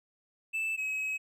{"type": "tone pair in turn", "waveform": "triangle", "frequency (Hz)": [2637, 2555], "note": ["E7", "D#7"], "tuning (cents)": [0, 45], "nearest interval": "minor second", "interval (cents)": 55, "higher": "first", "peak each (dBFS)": [-28, -29], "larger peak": "first", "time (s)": [[0.53, 0.77], [0.77, 1.18]], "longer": "second", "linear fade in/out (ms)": 20, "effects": []}